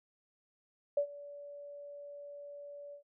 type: tone with ADSR envelope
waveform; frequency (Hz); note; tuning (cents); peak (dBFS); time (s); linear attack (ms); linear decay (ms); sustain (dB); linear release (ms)
sine; 575; D5; -37; -25; 0.97-3.03; 5; 86; -20; 99
effects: none